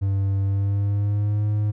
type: tone with pitch glide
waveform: triangle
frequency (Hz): 98 to 105.03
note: G2 to G#2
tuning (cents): 0 to +20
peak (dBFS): -17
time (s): 0.01-1.72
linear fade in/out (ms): 20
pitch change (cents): +120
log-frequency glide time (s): 0.44-1.46
effects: none